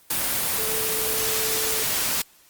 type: tone in noise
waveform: sine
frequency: 440 Hz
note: A4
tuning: in tune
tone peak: -31 dBFS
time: 0.58-1.83 s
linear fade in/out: 5 ms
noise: white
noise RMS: -24 dBFS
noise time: 0.1-2.22 s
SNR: -10 dB
effects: white hiss -55 dBFS RMS until 2.49 s + Opus 24 kbps